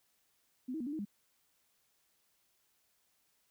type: tone with pitch steps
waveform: sine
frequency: 254.1 / 318.6 / 240.8 / 289.2 / 314.7 / 203.9 Hz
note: B3 / D#4 / B3 / D4 / D#4 / G#3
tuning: +49 / +41 / -44 / -27 / +20 / -32 cents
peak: -36 dBFS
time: 0.68-1.052 s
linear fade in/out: 10 ms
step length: 62 ms
effects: white hiss -75 dBFS RMS until 3.5 s